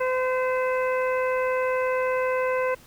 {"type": "harmonic tone with a mistuned harmonic", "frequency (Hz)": 512, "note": "C5", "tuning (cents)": -38, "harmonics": [1, 2, 3, 4, 5], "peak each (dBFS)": [-23, -29, -33, -35, -37], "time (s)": [0, 2.75], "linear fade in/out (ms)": 10, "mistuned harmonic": 5, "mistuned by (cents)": 21, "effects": ["pink hiss -52 dBFS RMS until 2.86 s"]}